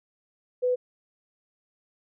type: tone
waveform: sine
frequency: 498.7 Hz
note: B4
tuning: 17 cents sharp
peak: -21 dBFS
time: 0.62-0.76 s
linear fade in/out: 20 ms
effects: none